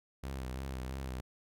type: tone with vibrato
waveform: sawtooth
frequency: 65.41 Hz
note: C2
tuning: in tune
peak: -34 dBFS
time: 0.23-1.21 s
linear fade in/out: 10 ms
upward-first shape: sine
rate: 3 Hz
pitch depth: 58 cents each way
effects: none